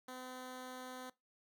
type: tone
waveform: 10% pulse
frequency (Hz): 254.9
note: C4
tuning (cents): -45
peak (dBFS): -38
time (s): 0.08-1.1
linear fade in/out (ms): 5
effects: noise-tail reverb RT60 0.2 s tail -21 dB re dry